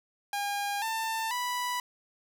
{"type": "tone with pitch steps", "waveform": "sawtooth", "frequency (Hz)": [810, 893.6, 985.8], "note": ["G#5", "A5", "B5"], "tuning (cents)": [-43, 27, -3], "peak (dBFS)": -26, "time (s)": [0.33, 1.8], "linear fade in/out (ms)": 2, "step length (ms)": 490, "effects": []}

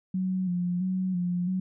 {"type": "tone with vibrato", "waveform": "sine", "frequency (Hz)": 181.7, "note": "F#3", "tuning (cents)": -31, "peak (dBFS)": -25, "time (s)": [0.14, 1.6], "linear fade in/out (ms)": 5, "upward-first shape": "square", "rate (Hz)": 1.5, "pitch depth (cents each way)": 43, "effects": []}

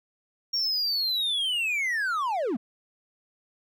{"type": "linear sweep", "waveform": "triangle", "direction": "down", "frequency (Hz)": [5588, 196], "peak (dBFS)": -23, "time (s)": [0.53, 2.57], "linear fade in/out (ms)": 10, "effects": []}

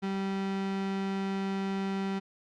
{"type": "tone", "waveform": "35% pulse", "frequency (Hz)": 194.3, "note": "G3", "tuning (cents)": -15, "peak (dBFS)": -28, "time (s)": [0.02, 2.2], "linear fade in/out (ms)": 20, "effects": ["low-pass 4000 Hz 12 dB/octave", "Opus 48 kbps"]}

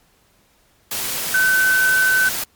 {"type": "tone in noise", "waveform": "sine", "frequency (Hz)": 1522, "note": "F#6", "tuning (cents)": 48, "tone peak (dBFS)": -13, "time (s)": [1.34, 2.29], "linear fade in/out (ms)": 5, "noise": "white", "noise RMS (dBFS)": -24, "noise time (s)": [0.91, 2.44], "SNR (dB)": 8, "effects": ["pink hiss -58 dBFS RMS until 2.55 s", "MP3 96 kbps"]}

